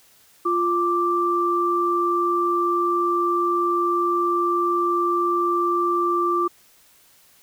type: tone pair together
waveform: sine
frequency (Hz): 348.9 / 1174.7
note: F4 / D6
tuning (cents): -2 / 0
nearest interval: octave + major sixth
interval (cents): 2102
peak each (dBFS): -22 / -20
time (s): 0.45-6.48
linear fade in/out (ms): 10
effects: white hiss -55 dBFS RMS until 7.42 s